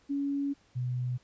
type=tone pair in turn; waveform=sine; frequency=281.1 / 124.85 Hz; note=C#4 / B2; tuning=+24 / +19 cents; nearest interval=octave + major second; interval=1405 cents; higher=first; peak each=-28 / -29 dBFS; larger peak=first; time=0.09-0.54 / 0.75-1.18 s; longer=first; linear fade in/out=20 ms; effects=pink hiss -65 dBFS RMS until 1.23 s + resampled to 16000 Hz